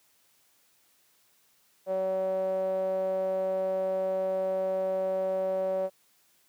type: tone with band-pass filter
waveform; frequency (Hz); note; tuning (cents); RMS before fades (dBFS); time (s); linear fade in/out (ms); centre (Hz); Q
sawtooth; 189.1; F#3; +38; -29; 1.86-5.9; 50; 590; 8.8
effects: white hiss -66 dBFS RMS until 6.48 s + high-pass 100 Hz 12 dB/octave